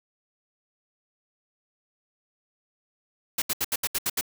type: noise bursts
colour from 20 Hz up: white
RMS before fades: -26 dBFS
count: 8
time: 3.38-4.211 s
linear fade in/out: 5 ms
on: 40 ms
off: 73 ms
effects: none